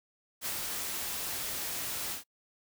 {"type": "noise with ADSR envelope", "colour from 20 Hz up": "white", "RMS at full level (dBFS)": -34, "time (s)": [0.41, 2.24], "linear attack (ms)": 51, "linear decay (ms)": 70, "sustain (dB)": -2, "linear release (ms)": 120, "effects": ["noise-tail reverb RT60 0.1 s tail -25 dB re dry"]}